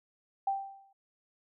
sine tone with exponential decay, 784 Hz, G5, in tune, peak -25 dBFS, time 0.47-0.93 s, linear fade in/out 5 ms, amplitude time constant 100 ms, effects none

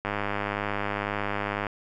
click train, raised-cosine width 0.5 ms, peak -13 dBFS, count 166, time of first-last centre 0.05-1.668 s, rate 102 Hz, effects none

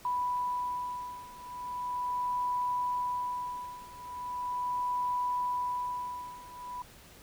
sine beating tone pair, 987.8 / 988.19 Hz, B5 / B5, 0 / +1 cents, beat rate 0.39 Hz, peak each -33 / -35 dBFS, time 0.05-6.82 s, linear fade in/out 2 ms, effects pink hiss -54 dBFS RMS until 7.22 s

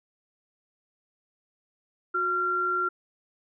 sine tone pair together, 364.5 / 1376 Hz, F#4 / F6, -26 / -26 cents, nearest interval octave + major seventh, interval 2300 cents, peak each -33 / -24 dBFS, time 2.14-2.89 s, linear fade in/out 10 ms, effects none

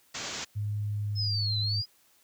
white low-pass noise, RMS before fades -37 dBFS, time 0.14-0.45 s, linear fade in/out 10 ms, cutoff 7300 Hz, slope 96 dB/octave
sine tone with vibrato, 103.8 Hz, G#2, in tune, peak -28 dBFS, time 0.55-1.82 s, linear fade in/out 20 ms, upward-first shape triangle, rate 1.2 Hz, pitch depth 8 cents each way
sine linear two-way sweep, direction down then up, 5240 to 3951 to 4989 Hz, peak -29 dBFS, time 1.15-1.86 s, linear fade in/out 50 ms, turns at 1.59 s
effects white hiss -64 dBFS RMS until 2.23 s + high-pass 60 Hz 12 dB/octave

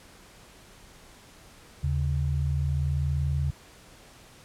sine tone pair together, 77.78 / 138.3 Hz, D#2 / C#3, 0 / -4 cents, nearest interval minor seventh, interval 996 cents, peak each -26 / -27 dBFS, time 1.83-3.51 s, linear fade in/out 10 ms, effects pink hiss -52 dBFS RMS until 4.44 s + low-pass 11000 Hz 12 dB/octave

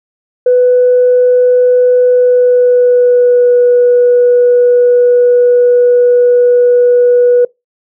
sine tone with pitch glide, 497.1 to 488.6 Hz, B4 to B4, +11 to -19 cents, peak -3 dBFS, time 0.46-7.45 s, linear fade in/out 5 ms, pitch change -30 cents, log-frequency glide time 2.06-3.55 s, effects noise-tail reverb RT60 0.2 s tail -24 dB re dry + tanh soft clip ceiling 0 dBFS

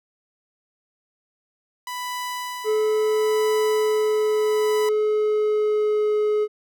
sawtooth tone with tremolo, 992 Hz, B5, 7 cents sharp, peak -23 dBFS, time 1.87-4.89 s, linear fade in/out 2 ms, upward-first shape sine, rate 0.74 Hz, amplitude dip 55%
triangle tone with pitch glide, 431.1 to 423 Hz, A4 to G#4, -35 to +32 cents, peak -16 dBFS, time 2.64-6.48 s, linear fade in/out 50 ms, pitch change -33 cents, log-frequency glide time 3.48-6.16 s
effects none

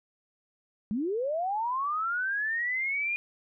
sine linear sweep, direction up, 194.7 to 2443 Hz, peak -27 dBFS, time 0.91-3.16 s, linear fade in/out 0 ms, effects none

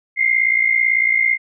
sine tone pair together, 2078 / 2136 Hz, C7 / C7, -12 / +35 cents, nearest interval unison, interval 47 cents, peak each -16 dBFS, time 0.16-1.38 s, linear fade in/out 50 ms, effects none

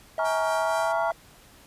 triangle tone with pitch glide, 644 to 666.3 Hz, E5 to E5, -41 to +18 cents, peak -24 dBFS, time 0.18-1.12 s, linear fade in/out 2 ms, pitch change +59 cents, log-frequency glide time 0.52-1.01 s
sine chord, Bb minor seventh, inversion third, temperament just, 839.1 / 932.3 / 1118.8 / 1398.5 Hz, Ab5 / Bb5 / Db6 / F6, +18 / 0 / +16 / +2 cents, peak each -30 / -29 / -33 / -31 dBFS, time 0.19-1.11 s, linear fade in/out 2 ms
5% pulse tone with tremolo, 790 Hz, G5, 13 cents sharp, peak -24 dBFS, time 0.24-0.93 s, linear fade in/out 20 ms, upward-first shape triangle, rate 4.2 Hz, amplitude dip 55%
effects pink hiss -53 dBFS RMS until 1.66 s + resampled to 32000 Hz

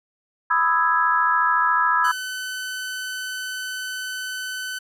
sine chord, E major seventh, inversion second, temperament equal with one note detuned, 993.5 / 1244.5 / 1318.5 / 1661.2 Hz, B5 / D#6 / E6 / G#6, +10 / 0 / 0 / 0 cents, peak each -21 / -25 / -21 / -22 dBFS, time 0.5-2.12 s, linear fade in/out 10 ms
sawtooth tone, 1512 Hz, F#6, 37 cents sharp, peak -24 dBFS, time 2.04-4.79 s, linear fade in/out 10 ms
effects resampled to 32000 Hz

